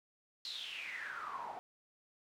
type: noise with band-pass filter sweep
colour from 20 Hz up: pink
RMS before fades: -44 dBFS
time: 0.45-1.59 s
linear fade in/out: 0 ms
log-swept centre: 4300 to 740 Hz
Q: 8.6
effects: none